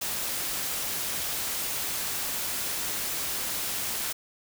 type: noise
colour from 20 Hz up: white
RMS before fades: -31 dBFS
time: 0.01-4.13 s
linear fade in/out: 10 ms
effects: none